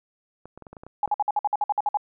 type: clicks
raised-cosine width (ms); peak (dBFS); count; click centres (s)
1; -27; 9; 0.456 / 0.576 / 0.623 / 0.668 / 0.73 / 0.768 / 0.835 / 0.866 / 1.077
type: tone bursts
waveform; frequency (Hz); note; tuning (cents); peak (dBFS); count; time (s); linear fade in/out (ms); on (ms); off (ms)
sine; 830.6; G#5; 0; -19; 12; 1.03-1.972; 2; 29; 54
effects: none